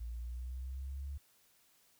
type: linear sweep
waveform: sine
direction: up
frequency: 56.7 to 71 Hz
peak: -39 dBFS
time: 0-1.18 s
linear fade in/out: 10 ms
effects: white hiss -69 dBFS RMS until 1.99 s